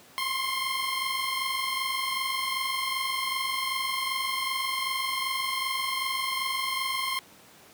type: tone pair together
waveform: 15% pulse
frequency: 1046.5 / 1069.1 Hz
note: C6 / C6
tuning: 0 / +37 cents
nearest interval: unison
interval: 37 cents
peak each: -24 dBFS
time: 0.18-7.19 s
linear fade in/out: 0 ms
effects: pink hiss -53 dBFS RMS until 7.73 s + high-pass 150 Hz 12 dB/octave